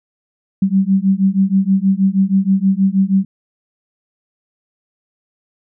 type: beating tone pair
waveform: sine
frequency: 190 / 196.3 Hz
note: F#3 / G3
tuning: +46 / +3 cents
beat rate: 6.3 Hz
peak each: -14 dBFS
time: 0.62-3.25 s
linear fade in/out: 5 ms
effects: none